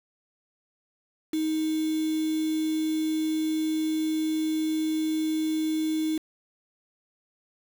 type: tone with quantisation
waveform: sine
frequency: 314.1 Hz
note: D#4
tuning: 16 cents sharp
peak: -24 dBFS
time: 1.33-6.18 s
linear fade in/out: 5 ms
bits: 6
effects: none